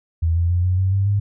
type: tone with pitch steps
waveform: sine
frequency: 82.41 / 85.32 / 88.32 / 91.44 / 94.66 / 98 / 101.46 Hz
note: E2 / F2 / F2 / F#2 / F#2 / G2 / G#2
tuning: 0 / -40 / +20 / -20 / +40 / 0 / -40 cents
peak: -15 dBFS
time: 0.22-1.2 s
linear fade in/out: 10 ms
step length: 140 ms
effects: none